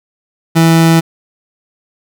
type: tone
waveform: 30% pulse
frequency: 164.3 Hz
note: E3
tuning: 5 cents flat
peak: -3 dBFS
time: 0.55-1.01 s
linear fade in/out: 20 ms
effects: none